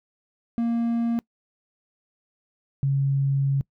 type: tone pair in turn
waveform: triangle / sine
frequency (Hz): 233.1 / 137.8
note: A#3 / C#3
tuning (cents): 0 / -10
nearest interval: major sixth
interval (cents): 910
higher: first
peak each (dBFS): -19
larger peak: neither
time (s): 0.58-1.19 / 2.83-3.61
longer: second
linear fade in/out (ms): 0
effects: noise-tail reverb RT60 0.1 s tail -24 dB re dry